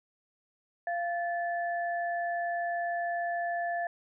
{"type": "tone pair together", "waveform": "sine", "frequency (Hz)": [691.7, 1743], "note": ["F5", "A6"], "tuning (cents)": [-17, -17], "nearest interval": "octave + major third", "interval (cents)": 1600, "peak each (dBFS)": [-30, -36], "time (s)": [0.87, 3.87], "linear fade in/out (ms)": 2, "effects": []}